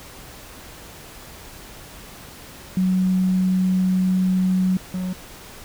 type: tone pair in turn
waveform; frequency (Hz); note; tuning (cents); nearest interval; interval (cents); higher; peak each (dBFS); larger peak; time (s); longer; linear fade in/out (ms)
sine / triangle; 185.7 / 183.78; F#3 / F#3; +7 / -11; unison; 18; first; -16 / -21; first; 2.77-4.77 / 4.94-5.13; first; 2
effects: pink hiss -41 dBFS RMS until 5.64 s